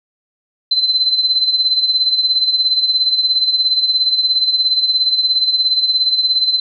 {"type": "tone with tremolo", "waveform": "sine", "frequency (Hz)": 4062, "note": "B7", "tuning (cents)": 48, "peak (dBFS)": -9, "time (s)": [0.71, 6.6], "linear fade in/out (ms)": 5, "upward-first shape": "sine", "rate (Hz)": 17, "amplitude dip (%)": 65, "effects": []}